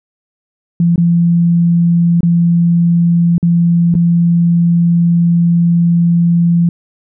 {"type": "tone with dropouts", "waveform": "sine", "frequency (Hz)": 170.7, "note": "F3", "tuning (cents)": -39, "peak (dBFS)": -7, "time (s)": [0.8, 6.69], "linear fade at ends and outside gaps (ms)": 2, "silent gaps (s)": [[0.959, 0.979], [2.207, 2.231], [3.381, 3.428], [3.942, 3.951]], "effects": []}